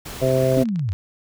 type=noise; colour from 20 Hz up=pink; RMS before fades=-34 dBFS; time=0.05-0.64 s; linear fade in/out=10 ms
type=harmonic tone; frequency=130.81 Hz; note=C3; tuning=in tune; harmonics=1 / 2 / 3 / 4 / 5; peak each=-21 / -26 / -23 / -20 / -22 dBFS; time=0.21-0.64 s; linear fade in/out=20 ms
type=clicks; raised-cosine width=0.2 ms; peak=-25 dBFS; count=9; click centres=0.416 / 0.519 / 0.588 / 0.656 / 0.688 / 0.759 / 0.794 / 0.89 / 0.92 s
type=linear sweep; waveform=sine; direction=down; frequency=279.4 to 83.2 Hz; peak=-20 dBFS; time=0.57-0.93 s; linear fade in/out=0 ms
effects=none